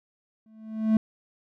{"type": "tone with exponential growth", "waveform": "triangle", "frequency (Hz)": 219.3, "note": "A3", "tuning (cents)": -6, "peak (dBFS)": -13, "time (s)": [0.46, 0.97], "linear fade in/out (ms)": 2, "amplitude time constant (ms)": 110, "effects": []}